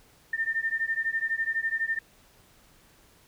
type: beating tone pair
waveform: sine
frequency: 1800 / 1812 Hz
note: A6 / A#6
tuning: +39 / -50 cents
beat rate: 12 Hz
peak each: -29 dBFS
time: 0.33-1.99 s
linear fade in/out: 5 ms
effects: pink hiss -59 dBFS RMS until 3.27 s